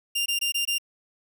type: tone bursts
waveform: sawtooth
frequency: 2794 Hz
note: F7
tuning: in tune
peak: -20 dBFS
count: 5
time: 0.15-0.784 s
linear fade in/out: 10 ms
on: 110 ms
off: 21 ms
effects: none